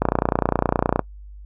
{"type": "click train", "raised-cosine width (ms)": 1, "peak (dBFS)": -3, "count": 30, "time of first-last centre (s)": [0.02, 0.993], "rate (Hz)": 29.8, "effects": ["noise-tail reverb RT60 0.1 s tail -24 dB re dry", "added 50 Hz sine -37 dBFS peak until 1.45 s"]}